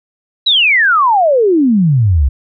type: exponential sweep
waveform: sine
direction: down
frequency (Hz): 4008 to 62.2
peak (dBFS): -7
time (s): 0.46-2.29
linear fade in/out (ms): 10
effects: none